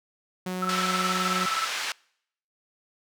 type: tone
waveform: sawtooth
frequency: 183.6 Hz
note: F#3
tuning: 13 cents flat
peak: -25 dBFS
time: 0.46-1.46 s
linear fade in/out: 5 ms
type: tone with tremolo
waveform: sine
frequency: 1318.5 Hz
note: E6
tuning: in tune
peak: -24 dBFS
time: 0.62-1.67 s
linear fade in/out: 5 ms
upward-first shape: square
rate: 19 Hz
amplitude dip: 70%
type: band-pass noise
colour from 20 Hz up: pink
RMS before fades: -31 dBFS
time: 0.69-1.92 s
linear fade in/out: 2 ms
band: 1300 to 5600 Hz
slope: 12 dB/octave
effects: noise-tail reverb RT60 0.7 s tail -26 dB re dry